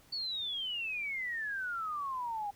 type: exponential sweep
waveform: sine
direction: down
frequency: 4522 to 798 Hz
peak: -34 dBFS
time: 0.12-2.51 s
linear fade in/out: 10 ms
effects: pink hiss -62 dBFS RMS until 2.55 s

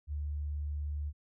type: tone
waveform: sine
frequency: 73.6 Hz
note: D2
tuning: 4 cents sharp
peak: -33 dBFS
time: 0.07-1.13 s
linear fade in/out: 50 ms
effects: none

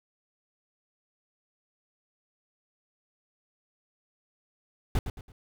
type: noise with echo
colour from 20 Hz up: brown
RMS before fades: -24 dBFS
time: 4.95-4.99 s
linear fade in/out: 2 ms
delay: 110 ms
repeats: 3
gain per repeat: -9 dB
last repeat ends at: 5.32 s
effects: none

